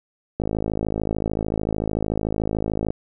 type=click train; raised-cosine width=2 ms; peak=-10 dBFS; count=135; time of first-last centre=0.4-2.905 s; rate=53.5 Hz; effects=none